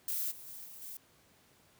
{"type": "noise with level steps", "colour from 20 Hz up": "violet", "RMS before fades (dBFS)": [-35, -50, -47, -50, -45], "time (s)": [0.08, 0.97], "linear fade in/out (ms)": 2, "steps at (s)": [0.3, 0.46, 0.64, 0.81], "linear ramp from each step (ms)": 20, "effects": ["pink hiss -65 dBFS RMS until 1.79 s", "high-pass 80 Hz 12 dB/octave"]}